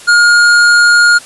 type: tone with tanh clipping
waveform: sine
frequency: 1424 Hz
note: F6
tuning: 33 cents sharp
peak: -6 dBFS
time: 0.07-1.19 s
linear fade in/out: 20 ms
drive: 15 dB
effects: white hiss -33 dBFS RMS until 1.25 s + resampled to 24000 Hz